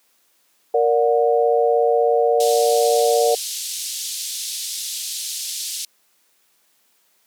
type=chord; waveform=sine; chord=Bb augmented; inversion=none; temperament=just; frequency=466.2 / 582.7 / 728.4 Hz; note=Bb4 / D5 / F#5; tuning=0 / -14 / -27 cents; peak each=-16 / -20 / -20 dBFS; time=0.74-3.35 s; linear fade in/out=5 ms
type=band-pass noise; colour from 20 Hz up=pink; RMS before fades=-28 dBFS; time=2.4-5.85 s; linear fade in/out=2 ms; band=3700 to 12000 Hz; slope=24 dB/octave
effects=white hiss -62 dBFS RMS until 7.26 s + high-pass 200 Hz 12 dB/octave